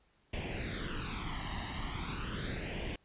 pink noise with flanger, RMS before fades -38 dBFS, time 0.33-2.96 s, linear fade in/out 5 ms, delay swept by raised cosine 0.38 to 1.03 ms, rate 0.39 Hz, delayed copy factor +0.75, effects pink hiss -71 dBFS RMS until 3.04 s + resampled to 8000 Hz

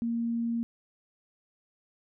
sine tone, 232.7 Hz, A#3, 3 cents flat, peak -27 dBFS, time 0.02-0.63 s, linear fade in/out 0 ms, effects none

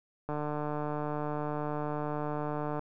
click train, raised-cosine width 1 ms, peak -21 dBFS, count 374, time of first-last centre 0.29-2.793 s, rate 149 Hz, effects none

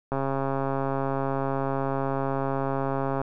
click train, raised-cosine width 1 ms, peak -14 dBFS, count 422, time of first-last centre 0.12-3.216 s, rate 136 Hz, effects none

